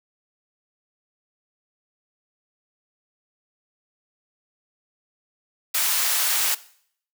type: high-pass noise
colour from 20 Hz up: white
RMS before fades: -22 dBFS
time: 5.74-6.55 s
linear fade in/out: 10 ms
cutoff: 840 Hz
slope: 12 dB/octave
effects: noise-tail reverb RT60 0.6 s tail -18 dB re dry